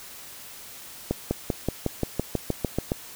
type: accelerating click train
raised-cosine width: 2 ms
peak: -10 dBFS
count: 12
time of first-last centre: 1.11-2.919 s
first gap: 200 ms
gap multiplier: 0.96
effects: white hiss -43 dBFS RMS until 3.15 s